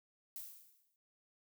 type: noise with exponential decay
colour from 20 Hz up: violet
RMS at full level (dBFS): -44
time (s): 0.36-0.96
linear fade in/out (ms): 1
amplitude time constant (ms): 130
effects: noise-tail reverb RT60 0.5 s tail -26 dB re dry